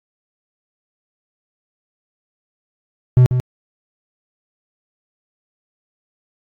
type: tone with echo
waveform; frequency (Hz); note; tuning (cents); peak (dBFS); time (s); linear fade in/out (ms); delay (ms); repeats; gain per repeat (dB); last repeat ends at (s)
triangle; 125.8; B2; +32; -4; 3.17-3.26; 0; 140; 1; -8; 3.4
effects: AAC 48 kbps